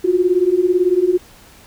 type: beating tone pair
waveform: sine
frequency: 349.2 / 367.2 Hz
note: F4 / F#4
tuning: 0 / -13 cents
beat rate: 18 Hz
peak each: -16 / -14 dBFS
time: 0.04-1.18 s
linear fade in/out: 10 ms
effects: pink hiss -45 dBFS RMS until 1.66 s